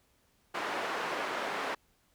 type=band-pass noise; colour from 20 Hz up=white; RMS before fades=-35 dBFS; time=0.54-1.75 s; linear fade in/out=10 ms; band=350 to 1500 Hz; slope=12 dB/octave; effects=pink hiss -70 dBFS RMS until 2.14 s